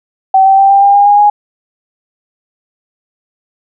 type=tone with pitch steps; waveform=sine; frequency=767 / 775.5 / 784 / 792.7 / 801.4 / 810.3 / 819.2 / 828.2 Hz; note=G5 / G5 / G5 / G5 / G5 / G#5 / G#5 / G#5; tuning=-38 / -19 / 0 / +19 / +38 / -43 / -24 / -5 cents; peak=-3 dBFS; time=0.34-1.3 s; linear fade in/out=5 ms; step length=120 ms; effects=none